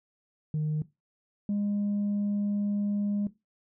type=tone pair in turn; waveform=sine; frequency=153.1 / 204.4 Hz; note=D#3 / G#3; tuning=-28 / -27 cents; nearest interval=perfect fourth; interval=501 cents; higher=second; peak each=-24 dBFS; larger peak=neither; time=0.54-0.82 / 1.49-3.27 s; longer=second; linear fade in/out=2 ms; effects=noise-tail reverb RT60 0.2 s tail -17 dB re dry + tanh soft clip ceiling -24 dBFS